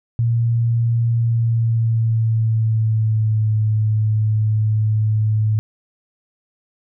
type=tone with pitch glide; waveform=sine; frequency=116.54 to 108.11 Hz; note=A#2 to A2; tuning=0 to -30 cents; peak=-14 dBFS; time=0.19-5.59 s; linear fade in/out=0 ms; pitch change=-130 cents; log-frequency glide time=1.11-3.55 s; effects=none